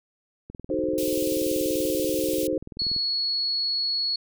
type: click train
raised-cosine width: 3 ms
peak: -26 dBFS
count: 52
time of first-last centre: 0.5-2.964 s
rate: 20.7 Hz
type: chord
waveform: sine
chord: D# diminished seventh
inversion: none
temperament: equal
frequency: 311.1 / 370 / 440 / 523.3 Hz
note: D#4 / F#4 / A4 / C5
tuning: 0 / 0 / 0 / 0 cents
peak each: -27 / -30 / -31 / -27 dBFS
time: 0.7-2.58 s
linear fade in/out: 2 ms
type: high-pass noise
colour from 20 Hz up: white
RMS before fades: -34 dBFS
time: 0.98-2.47 s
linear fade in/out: 0 ms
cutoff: 2500 Hz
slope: 48 dB/octave
type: tone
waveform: sine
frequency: 4363 Hz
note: C#8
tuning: 28 cents flat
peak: -23 dBFS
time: 2.79-4.16 s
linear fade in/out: 5 ms
effects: none